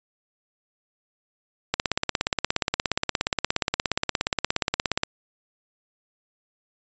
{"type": "click train", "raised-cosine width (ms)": 0.2, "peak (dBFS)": -4, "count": 57, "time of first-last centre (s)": [1.74, 5.034], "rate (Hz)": 17, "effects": ["resampled to 16000 Hz"]}